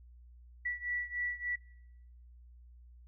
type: beating tone pair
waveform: sine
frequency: 1952 / 1955.4 Hz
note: B6 / B6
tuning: -21 / -18 cents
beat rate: 3.4 Hz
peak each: -36 / -38 dBFS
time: 0.65-1.56 s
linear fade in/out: 10 ms
effects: noise-tail reverb RT60 0.9 s tail -24 dB re dry + added 60 Hz sine -53 dBFS peak until 3.07 s